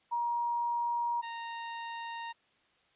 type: tone pair in turn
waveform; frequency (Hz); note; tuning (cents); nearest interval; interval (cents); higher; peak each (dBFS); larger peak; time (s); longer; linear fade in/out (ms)
sine / sawtooth; 948 / 926.9; A#5 / A#5; +29 / -10; unison; 39; first; -29 / -34; first; 0.11-1.22 / 1.22-2.33; neither; 20
effects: white hiss -69 dBFS RMS until 2.95 s + resampled to 8000 Hz